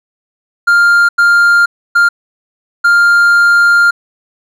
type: tone bursts at uneven times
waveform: triangle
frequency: 1400 Hz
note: F6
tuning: 4 cents sharp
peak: -3 dBFS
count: 4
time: 0.67-1.09 / 1.18-1.66 / 1.95-2.09 / 2.84-3.91 s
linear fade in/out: 10 ms
effects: none